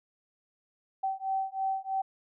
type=beating tone pair; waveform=sine; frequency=769 / 772.1 Hz; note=G5 / G5; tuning=-33 / -26 cents; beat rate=3.1 Hz; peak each=-32 / -32 dBFS; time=1.03-2.02 s; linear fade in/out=10 ms; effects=none